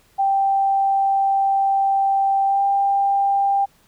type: tone with pitch glide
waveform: sine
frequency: 784 to 793.6 Hz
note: G5 to G5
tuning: 0 to +21 cents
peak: -15 dBFS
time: 0.18-3.66 s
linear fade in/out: 20 ms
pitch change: +21 cents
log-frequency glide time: 2.46-2.62 s
effects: pink hiss -57 dBFS RMS until 3.87 s